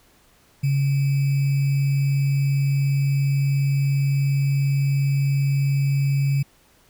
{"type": "tone with sample-and-hold", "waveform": "sine", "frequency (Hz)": 138.59, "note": "C#3", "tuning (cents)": 0, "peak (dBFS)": -17, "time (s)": [0.63, 6.43], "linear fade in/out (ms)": 10, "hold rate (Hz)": 2450, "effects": ["pink hiss -57 dBFS RMS until 6.89 s"]}